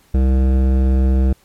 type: tone with hard clipping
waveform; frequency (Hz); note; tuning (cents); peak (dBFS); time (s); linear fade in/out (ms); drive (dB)
sine; 65.41; C2; 0; -13; 0.14-1.33; 5; 14
effects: pink hiss -54 dBFS RMS until 1.44 s + MP3 64 kbps